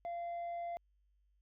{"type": "tone with tanh clipping", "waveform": "sine", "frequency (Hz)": 689, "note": "F5", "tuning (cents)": -24, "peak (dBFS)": -39, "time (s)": [0.05, 0.77], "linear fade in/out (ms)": 0, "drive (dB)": 3, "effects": ["added 50 Hz sine -70 dBFS peak until 1.41 s"]}